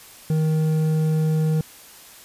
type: tone with hard clipping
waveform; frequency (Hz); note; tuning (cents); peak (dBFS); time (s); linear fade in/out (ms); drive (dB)
triangle; 156.9; D#3; +15; -19; 0.3-1.61; 2; 10
effects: white hiss -45 dBFS RMS until 2.24 s + resampled to 32000 Hz